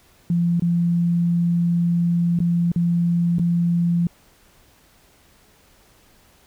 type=tone with dropouts; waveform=sine; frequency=171.7 Hz; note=F3; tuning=29 cents flat; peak=-16 dBFS; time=0.3-4.07 s; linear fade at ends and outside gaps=2 ms; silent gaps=0.597-0.621 / 2.39-2.402 / 2.718-2.76 / 3.385-3.395 s; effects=pink hiss -55 dBFS RMS until 6.46 s